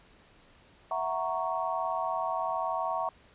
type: chord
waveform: sine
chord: F# dominant seventh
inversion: third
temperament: equal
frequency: 659.3 / 740 / 932.3 / 1108.7 Hz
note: E5 / F#5 / A#5 / C#6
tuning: 0 / 0 / 0 / 0 cents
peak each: -34 dBFS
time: 0.91-3.09 s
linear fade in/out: 2 ms
effects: pink hiss -59 dBFS RMS until 3.34 s + resampled to 8000 Hz